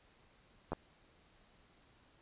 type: clicks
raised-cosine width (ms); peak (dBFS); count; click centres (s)
1; -23; 2; 0.72 / 0.732
effects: pink hiss -67 dBFS RMS until 2.21 s + resampled to 8000 Hz